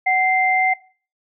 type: tone pair together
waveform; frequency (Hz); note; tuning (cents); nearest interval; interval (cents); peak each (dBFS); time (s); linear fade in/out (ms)
sine; 749.5 / 2087; F#5 / C7; +22 / -5; octave + tritone; 1773; -17; 0.06-0.74; 10
effects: noise-tail reverb RT60 0.4 s tail -20 dB re dry